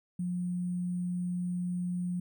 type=tone with sample-and-hold; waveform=sine; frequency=178.1 Hz; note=F3; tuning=34 cents sharp; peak=-30 dBFS; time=0.19-2.2 s; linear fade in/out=5 ms; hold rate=8820 Hz; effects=none